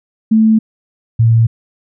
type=tone pair in turn; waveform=sine; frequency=220 / 114.27 Hz; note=A3 / A#2; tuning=0 / -34 cents; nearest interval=major seventh; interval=1134 cents; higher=first; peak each=-6 dBFS; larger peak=neither; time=0.31-0.59 / 1.19-1.47 s; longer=neither; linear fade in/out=10 ms; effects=none